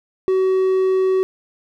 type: tone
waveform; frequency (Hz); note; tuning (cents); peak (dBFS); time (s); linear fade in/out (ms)
triangle; 377.2; F#4; +33; -12; 0.28-1.23; 0
effects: none